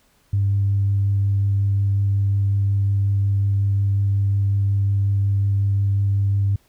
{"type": "tone with vibrato", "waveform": "sine", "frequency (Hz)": 99.5, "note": "G2", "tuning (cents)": 26, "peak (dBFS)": -15, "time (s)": [0.33, 6.56], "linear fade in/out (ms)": 5, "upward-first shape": "sine", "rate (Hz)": 5.5, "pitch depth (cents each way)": 8, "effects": ["tanh soft clip ceiling -11 dBFS", "pink hiss -60 dBFS RMS until 6.68 s"]}